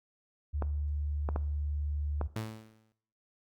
sine tone, 73.42 Hz, D2, in tune, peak -30 dBFS, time 0.53-2.28 s, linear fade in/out 20 ms
clicks, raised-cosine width 1 ms, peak -20 dBFS, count 4, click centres 0.623 / 1.289 / 1.361 / 2.213 s
sawtooth tone with exponential decay, 110 Hz, A2, in tune, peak -28 dBFS, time 2.36-2.92 s, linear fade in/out 0 ms, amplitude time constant 120 ms
effects noise-tail reverb RT60 0.7 s tail -18 dB re dry + Opus 48 kbps

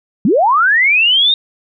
sine linear sweep, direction up, 167.1 to 3729 Hz, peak -8 dBFS, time 0.25-1.34 s, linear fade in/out 2 ms, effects none

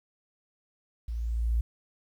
sine tone with level ramp, 57.3 Hz, A#1, 29 cents flat, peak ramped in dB -31 to -22 dBFS, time 1.08-1.61 s, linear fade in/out 5 ms, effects 10-bit

